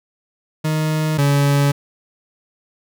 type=tone pair in turn; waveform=40% pulse; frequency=155.56 / 141.96 Hz; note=D#3 / C#3; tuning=0 / +42 cents; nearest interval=major second; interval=158 cents; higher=first; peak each=-16 / -12 dBFS; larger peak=second; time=0.64-1.18 / 1.18-1.72 s; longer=neither; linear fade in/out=10 ms; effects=none